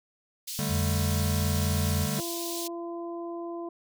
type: high-pass noise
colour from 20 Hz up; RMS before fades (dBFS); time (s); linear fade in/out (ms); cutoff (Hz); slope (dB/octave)
pink; -36; 0.47-2.68; 10; 3500; 24
type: chord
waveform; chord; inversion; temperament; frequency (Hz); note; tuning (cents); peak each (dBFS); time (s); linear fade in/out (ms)
square; D suspended fourth; none; equal; 146.83 / 196 / 220; D3 / G3 / A3; 0 / 0 / 0; -32 / -34 / -35; 0.59-2.2; 0
type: tone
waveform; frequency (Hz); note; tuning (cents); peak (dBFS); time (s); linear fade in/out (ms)
sine; 87.31; F2; 0; -26; 0.68-2.08; 50
type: harmonic tone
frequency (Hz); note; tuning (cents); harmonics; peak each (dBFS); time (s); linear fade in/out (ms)
340.5; F4; -44; 1 / 2 / 3; -34 / -40 / -44; 2.18-3.69; 5
effects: none